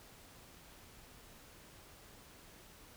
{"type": "silence", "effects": ["pink hiss -58 dBFS RMS until 2.96 s"]}